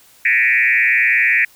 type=tone with frequency modulation; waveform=sine; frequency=2108 Hz; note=C7; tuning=12 cents sharp; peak=-11 dBFS; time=0.25-1.45 s; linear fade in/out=5 ms; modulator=125 Hz; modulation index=2.9; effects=white hiss -49 dBFS RMS until 1.55 s